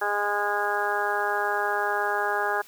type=harmonic tone; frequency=205.5 Hz; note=G#3; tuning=18 cents flat; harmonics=2 / 3 / 4 / 5 / 6 / 7 / 8; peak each=-31 / -34 / -28 / -34 / -33 / -32 / -29 dBFS; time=0.01-2.62 s; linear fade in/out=10 ms; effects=white hiss -51 dBFS RMS until 2.67 s + high-pass 100 Hz 12 dB/octave